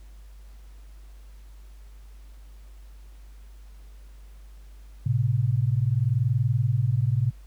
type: tone pair together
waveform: sine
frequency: 110.09 / 130.81 Hz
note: A2 / C3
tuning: +1 / 0 cents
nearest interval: minor third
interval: 299 cents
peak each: -23 dBFS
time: 5.06-7.31 s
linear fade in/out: 5 ms
effects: added 50 Hz sine -43 dBFS peak until 7.46 s + pink hiss -61 dBFS RMS until 7.46 s